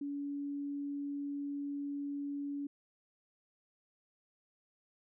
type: tone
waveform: sine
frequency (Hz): 284.4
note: C#4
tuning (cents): +45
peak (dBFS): -36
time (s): 0.01-2.67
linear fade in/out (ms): 5
effects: none